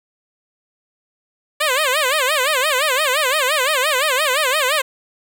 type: tone with vibrato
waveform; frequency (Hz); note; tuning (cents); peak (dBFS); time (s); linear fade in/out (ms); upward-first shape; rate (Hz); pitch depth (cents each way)
10% pulse; 561; C#5; +21; -7; 1.6-4.82; 10; sine; 5.8; 200
effects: 8-bit